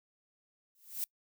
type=noise with exponential growth; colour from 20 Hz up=violet; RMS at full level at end=-32 dBFS; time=0.75-1.04 s; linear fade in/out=1 ms; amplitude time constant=62 ms; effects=noise-tail reverb RT60 0.1 s tail -26 dB re dry